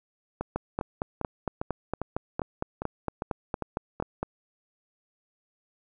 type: two click trains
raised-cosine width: 1 ms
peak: -16 / -14 dBFS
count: 10 / 17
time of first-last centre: 0.41-4.024 / 0.56-4.23 s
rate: 2.49 / 4.36 Hz
effects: none